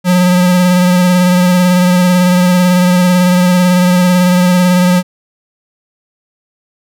square tone with vibrato, 180.1 Hz, F#3, 46 cents flat, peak -7 dBFS, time 0.04-5.03 s, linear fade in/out 50 ms, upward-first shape sine, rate 18 Hz, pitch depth 24 cents each way, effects none

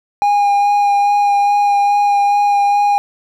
triangle tone with vibrato, 814 Hz, G#5, 35 cents flat, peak -8 dBFS, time 0.22-2.98 s, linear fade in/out 0 ms, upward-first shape sine, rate 2.4 Hz, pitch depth 13 cents each way, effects none

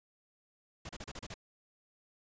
pink noise bursts, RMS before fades -44 dBFS, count 7, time 0.85-1.342 s, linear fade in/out 5 ms, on 42 ms, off 33 ms, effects resampled to 16000 Hz

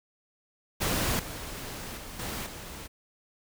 pink noise with level steps, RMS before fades -28 / -39 / -42 / -35 / -42 dBFS, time 0.8-2.88 s, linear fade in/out 20 ms, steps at 1.19 / 1.97 / 2.19 / 2.46 s, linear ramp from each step 5 ms, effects none

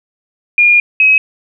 sine tone pair in turn, 2422 / 2549 Hz, D#7 / D#7, -47 / +41 cents, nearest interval minor second, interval 88 cents, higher second, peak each -5 dBFS, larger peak neither, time 0.58-0.8 / 1-1.18 s, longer first, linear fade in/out 2 ms, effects none

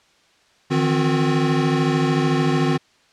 square tone cluster, 151.9 / 165.4 / 260.6 / 359.8 Hz, D#3 / E3 / C4 / F#4, -41 / +6 / -7 / -48 cents, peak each -21 / -28 / -22 / -24 dBFS, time 0.7-2.78 s, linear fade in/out 20 ms, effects white hiss -57 dBFS RMS until 3.12 s + low-pass 5000 Hz 12 dB/octave

